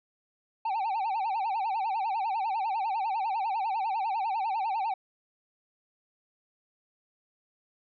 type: tone with vibrato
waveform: triangle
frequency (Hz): 833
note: G#5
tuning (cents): +5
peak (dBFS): -25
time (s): 0.65-4.94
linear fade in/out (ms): 5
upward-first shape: sine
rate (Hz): 10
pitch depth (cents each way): 180
effects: resampled to 11025 Hz